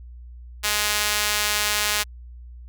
sawtooth tone with high-pass filter, 209.1 Hz, G#3, 12 cents sharp, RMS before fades -23 dBFS, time 0.63-2.04 s, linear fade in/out 20 ms, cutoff 1800 Hz, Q 0.52, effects added 60 Hz sine -38 dBFS peak until 2.68 s

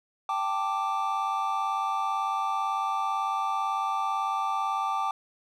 triangle chord, G suspended second, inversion none, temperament just, 784 / 882 / 1176 Hz, G5 / A5 / D6, 0 / +4 / +2 cents, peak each -29 / -30 / -27 dBFS, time 0.29-5.11 s, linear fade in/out 2 ms, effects none

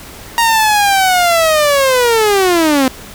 sawtooth linear sweep, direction down, 937 to 254.4 Hz, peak -5 dBFS, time 0.38-2.88 s, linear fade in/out 0 ms, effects pink hiss -33 dBFS RMS until 3.14 s

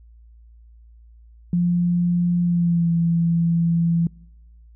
sine tone with pitch glide, 174.7 to 168.07 Hz, F3 to E3, +1 to +34 cents, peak -16 dBFS, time 1.53-4.07 s, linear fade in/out 2 ms, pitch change -67 cents, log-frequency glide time 2.42-2.91 s, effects noise-tail reverb RT60 1.0 s tail -26 dB re dry + added 57 Hz sine -45 dBFS peak until 4.75 s

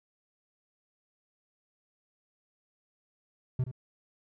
triangle tone with echo, 127.6 Hz, C3, 43 cents flat, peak -23 dBFS, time 3.59-3.64 s, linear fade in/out 5 ms, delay 74 ms, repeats 1, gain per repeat -11 dB, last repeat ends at 3.714 s, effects none

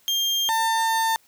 35% pulse tone pair in turn, 3200 / 899.7 Hz, G7 / A5, +35 / +38 cents, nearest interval octave + minor seventh, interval 2197 cents, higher first, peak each -19 / -18 dBFS, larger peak second, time 0.08-0.49 / 0.49-1.16 s, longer second, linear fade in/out 0 ms, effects white hiss -59 dBFS RMS until 1.27 s

